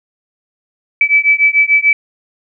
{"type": "beating tone pair", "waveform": "sine", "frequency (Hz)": [2300, 2306.8], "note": ["D7", "D7"], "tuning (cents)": [-37, -32], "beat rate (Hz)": 6.8, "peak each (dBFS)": -11, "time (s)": [1.01, 1.93], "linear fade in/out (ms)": 2, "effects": []}